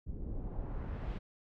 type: noise with low-pass filter sweep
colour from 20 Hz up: brown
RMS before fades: -39 dBFS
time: 0.06-1.19 s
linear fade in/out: 20 ms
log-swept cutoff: 260 to 3300 Hz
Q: 0.86
effects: none